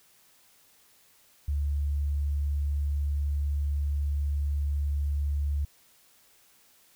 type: tone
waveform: sine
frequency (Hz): 72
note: D2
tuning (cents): -34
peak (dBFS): -25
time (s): 1.48-5.65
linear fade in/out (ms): 5
effects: white hiss -61 dBFS RMS until 6.95 s

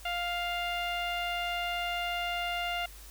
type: tone with low-pass filter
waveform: sawtooth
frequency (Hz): 700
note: F5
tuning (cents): +4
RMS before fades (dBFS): -33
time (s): 0.05-2.86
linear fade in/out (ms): 5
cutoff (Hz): 2800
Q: 3.2
effects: added 50 Hz sine -48 dBFS peak until 3.1 s + white hiss -52 dBFS RMS until 3.1 s

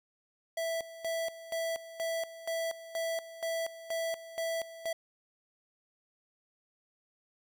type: tone with tremolo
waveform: square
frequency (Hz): 659.3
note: E5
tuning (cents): 0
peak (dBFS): -32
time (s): 0.57-4.93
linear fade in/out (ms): 5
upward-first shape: square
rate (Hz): 2.1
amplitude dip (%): 80
effects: none

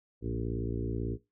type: harmonic tone with a mistuned harmonic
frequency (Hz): 58.27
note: A#1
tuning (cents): 0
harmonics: 1 / 2 / 3 / 4 / 5 / 6 / 7 / 8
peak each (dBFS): -37 / -36 / -43 / -40 / -39 / -40 / -42 / -46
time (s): 0.21-1.18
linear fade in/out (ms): 50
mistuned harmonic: 2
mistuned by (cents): -58
effects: noise-tail reverb RT60 0.2 s tail -17 dB re dry

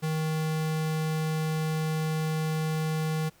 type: tone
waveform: square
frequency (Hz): 157.3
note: D#3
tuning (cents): +19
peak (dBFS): -27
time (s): 0.02-3.3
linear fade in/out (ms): 20
effects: pink hiss -60 dBFS RMS until 3.4 s

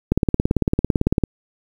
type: click train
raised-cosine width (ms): 3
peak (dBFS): -3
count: 21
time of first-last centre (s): 0.12-1.237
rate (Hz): 17.9
effects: 7-bit

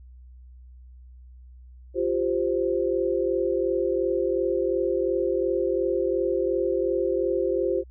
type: chord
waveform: sine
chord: F suspended second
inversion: none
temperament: equal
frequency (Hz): 349.2 / 392 / 523.3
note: F4 / G4 / C5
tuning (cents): 0 / 0 / 0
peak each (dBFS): -26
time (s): 1.94-7.84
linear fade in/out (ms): 50
effects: added 62 Hz sine -44 dBFS peak until 7.9 s

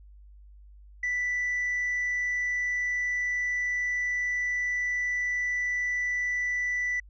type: tone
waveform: sine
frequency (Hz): 1975.5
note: B6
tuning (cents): 0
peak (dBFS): -24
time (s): 1.03-7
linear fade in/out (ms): 5
effects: tanh soft clip ceiling -24 dBFS + added 50 Hz sine -48 dBFS peak until 7.09 s

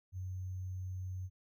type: tone with sample-and-hold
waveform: sine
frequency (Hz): 92.5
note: F#2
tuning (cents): 0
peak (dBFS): -38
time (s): 0.12-1.3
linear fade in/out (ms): 50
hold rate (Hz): 6300
effects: none

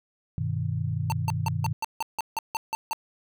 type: chord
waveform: sine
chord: G augmented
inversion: none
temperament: equal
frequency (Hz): 98 / 123.47 / 155.56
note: G2 / B2 / D#3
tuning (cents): 0 / 0 / 0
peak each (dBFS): -30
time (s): 0.38-1.73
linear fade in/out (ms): 0
type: tone bursts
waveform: square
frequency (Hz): 898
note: A5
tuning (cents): +35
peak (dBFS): -26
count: 11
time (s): 1.1-2.931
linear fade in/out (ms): 0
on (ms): 21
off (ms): 160
effects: none

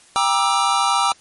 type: chord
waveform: square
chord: E half-diminished seventh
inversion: first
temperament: just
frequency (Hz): 791.1 / 949.3 / 1186.7 / 1318.5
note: G5 / Bb5 / D6 / E6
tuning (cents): +16 / +31 / +18 / 0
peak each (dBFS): -22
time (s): 0.16-1.12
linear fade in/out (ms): 0
effects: white hiss -50 dBFS RMS until 1.2 s + MP3 48 kbps

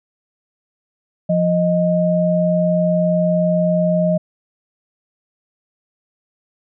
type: tone pair together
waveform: sine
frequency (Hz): 174.43 / 622.3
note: F3 / D#5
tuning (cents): -2 / 0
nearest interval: octave + minor seventh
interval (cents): 2202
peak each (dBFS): -16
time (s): 1.29-4.18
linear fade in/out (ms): 10
effects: none

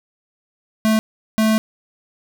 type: tone bursts at uneven times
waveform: square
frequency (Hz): 218.8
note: A3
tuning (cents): -9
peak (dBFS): -14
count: 2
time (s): 0.85-0.99 / 1.38-1.58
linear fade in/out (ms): 0
effects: none

